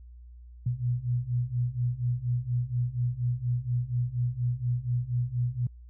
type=beating tone pair; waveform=sine; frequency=120 / 124.2 Hz; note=B2 / B2; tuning=-49 / +10 cents; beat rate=4.2 Hz; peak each=-30 / -28 dBFS; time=0.66-5.67 s; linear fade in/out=5 ms; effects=added 60 Hz sine -45 dBFS peak until 5.89 s